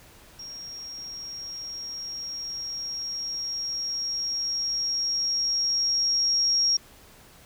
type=tone with level ramp; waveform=sine; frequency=5588 Hz; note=F8; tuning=in tune; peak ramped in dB=-37 to -19 dBFS; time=0.39-6.77 s; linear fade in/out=5 ms; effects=pink hiss -52 dBFS RMS until 7.45 s